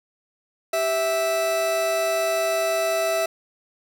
40% pulse tone pair together, 390.8 / 657.2 Hz, G4 / E5, -5 / -5 cents, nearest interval major sixth, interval 900 cents, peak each -30 / -20 dBFS, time 0.73-3.26 s, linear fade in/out 5 ms, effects none

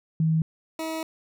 sine / 20% pulse tone pair in turn, 160 / 320.7 Hz, D#3 / E4, +49 / -48 cents, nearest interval octave, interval 1203 cents, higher second, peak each -19 / -24 dBFS, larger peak first, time 0.2-0.42 / 0.79-1.03 s, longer second, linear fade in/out 2 ms, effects none

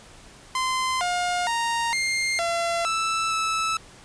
sawtooth tone with pitch steps, 1035 / 712 / 930 / 2113 / 680 / 1320 / 1310 Hz, C6 / F5 / A#5 / C7 / F5 / E6 / E6, -19 / +33 / -4 / +16 / -46 / +2 / -11 cents, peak -19 dBFS, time 0.55-3.77 s, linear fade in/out 2 ms, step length 460 ms, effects pink hiss -48 dBFS RMS until 4.04 s + resampled to 22050 Hz

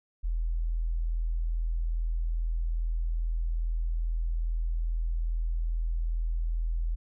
sine tone, 41.2 Hz, E1, in tune, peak -26 dBFS, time 0.23-6.96 s, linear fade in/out 20 ms, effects none

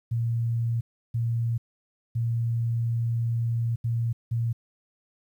sine tone bursts at uneven times, 116.3 Hz, A#2, 4 cents flat, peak -23 dBFS, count 5, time 0.11-0.81 / 1.14-1.58 / 2.15-3.76 / 3.84-4.13 / 4.31-4.53 s, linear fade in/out 10 ms, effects 10-bit

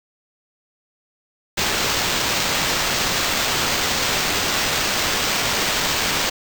violet noise with sample-and-hold, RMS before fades -21 dBFS, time 1.57-6.3 s, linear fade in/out 10 ms, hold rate 11025 Hz, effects none

